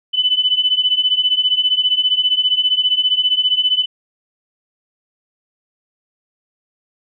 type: beating tone pair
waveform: sine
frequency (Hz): 2994 / 3009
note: F#7 / F#7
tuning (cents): +20 / +28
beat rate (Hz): 15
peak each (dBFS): -17 / -15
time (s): 0.13-3.86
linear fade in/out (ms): 20
effects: none